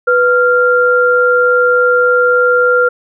sine tone pair together, 493.9 / 1390.5 Hz, B4 / F6, 0 / -8 cents, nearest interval octave + tritone, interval 1792 cents, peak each -10 dBFS, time 0.07-2.89 s, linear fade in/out 10 ms, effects none

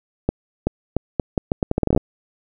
accelerating click train, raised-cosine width 2 ms, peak -4 dBFS, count 16, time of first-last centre 0.29-1.976 s, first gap 380 ms, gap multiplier 0.78, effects none

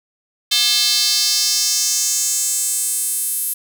square tone with high-pass filter sweep, 240 Hz, B3, 49 cents flat, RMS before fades -18 dBFS, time 0.51-3.54 s, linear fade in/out 10 ms, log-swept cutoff 3700 to 11000 Hz, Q 3, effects none

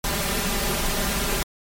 pink noise with comb filter, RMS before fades -24 dBFS, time 0.04-1.43 s, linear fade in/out 2 ms, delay 5 ms, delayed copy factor +0.8, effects MP3 64 kbps

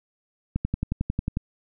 click train, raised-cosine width 5 ms, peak -12 dBFS, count 10, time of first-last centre 0.56-1.371 s, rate 11.1 Hz, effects none

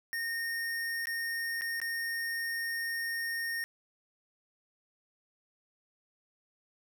square tone with dropouts, 1842 Hz, A#6, 21 cents flat, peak -33 dBFS, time 0.13-3.64 s, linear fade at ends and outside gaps 0 ms, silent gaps 1.056-1.071 / 1.611-1.619 / 1.801-1.816 s, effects none

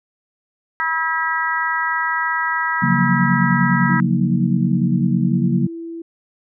harmonic tone, 323.2 Hz, E4, 34 cents flat, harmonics 3 / 4 / 5 / 6, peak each -23 / -23 / -23 / -23 dBFS, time 0.8-4 s, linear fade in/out 0 ms
sine chord, Gb major seventh, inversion second, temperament equal with one note detuned, 138.59 / 175.12 / 185 / 233.1 Hz, Db3 / F3 / Gb3 / Bb3, 0 / +5 / 0 / 0 cents, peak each -20 dBFS, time 2.82-5.67 s, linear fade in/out 10 ms
sine tone with pitch glide, 312.1 to 332.6 Hz, D#4 to E4, +5 to +16 cents, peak -27 dBFS, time 3.89-6.02 s, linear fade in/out 5 ms, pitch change +111 cents, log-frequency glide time 5.22-5.5 s
effects none

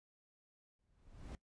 brown noise with exponential growth, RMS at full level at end -43 dBFS, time 0.79-1.35 s, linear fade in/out 1 ms, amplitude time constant 120 ms, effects noise-tail reverb RT60 0.1 s tail -19 dB re dry + resampled to 22050 Hz

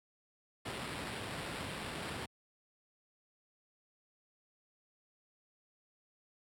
pink noise with sample-and-hold, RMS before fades -41 dBFS, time 0.65-2.26 s, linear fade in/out 10 ms, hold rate 6300 Hz, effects high-pass 80 Hz 12 dB/octave + low-pass 12000 Hz 12 dB/octave

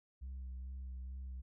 sine tone with vibrato, 64.6 Hz, C2, 21 cents flat, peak -40 dBFS, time 0.21-1.42 s, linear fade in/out 20 ms, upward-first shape sine, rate 2.3 Hz, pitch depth 28 cents each way, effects tanh soft clip ceiling -41 dBFS

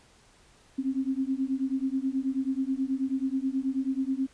sine beating tone pair, 261.6 / 270.9 Hz, C4 / C#4, 0 / -40 cents, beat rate 9.3 Hz, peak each -29 dBFS, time 0.78-4.27 s, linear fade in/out 10 ms, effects pink hiss -59 dBFS RMS until 4.33 s + resampled to 22050 Hz

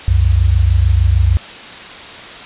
sine tone pair together, 64.9 / 91.52 Hz, C2 / F#2, -13 / -18 cents, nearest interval tritone, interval 595 cents, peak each -11 dBFS, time 0.08-1.37 s, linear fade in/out 0 ms, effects white hiss -31 dBFS RMS until 2.45 s + resampled to 8000 Hz

